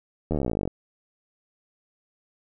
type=slowing click train; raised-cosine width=2 ms; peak=-13 dBFS; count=23; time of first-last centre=0.31-0.676 s; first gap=12 ms; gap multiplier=1.03; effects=none